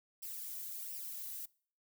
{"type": "noise with flanger", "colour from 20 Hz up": "violet", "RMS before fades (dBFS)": -44, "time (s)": [0.22, 1.46], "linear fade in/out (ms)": 10, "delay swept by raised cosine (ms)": [0.37, 2.07], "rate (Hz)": 1.4, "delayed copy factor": 0.6, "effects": ["noise-tail reverb RT60 0.5 s tail -24 dB re dry"]}